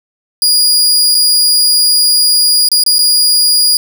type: tone with dropouts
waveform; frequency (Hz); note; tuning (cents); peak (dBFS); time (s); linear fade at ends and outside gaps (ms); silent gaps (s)
sawtooth; 4871; D#8; -38; -4; 0.42-3.77; 1; 1.146-1.15 / 2.687-2.716 / 2.837-2.863 / 2.984-2.99
effects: none